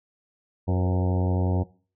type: harmonic tone with a mistuned harmonic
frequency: 91.5 Hz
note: F#2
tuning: 19 cents flat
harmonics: 1 / 2 / 3 / 4 / 5 / 6 / 7 / 8 / 9 / 10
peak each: -22 / -28 / -32 / -34 / -36 / -38 / -39 / -40 / -41 / -42 dBFS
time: 0.67-1.64 s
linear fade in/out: 20 ms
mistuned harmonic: 5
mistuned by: +48 cents
effects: noise-tail reverb RT60 0.4 s tail -20 dB re dry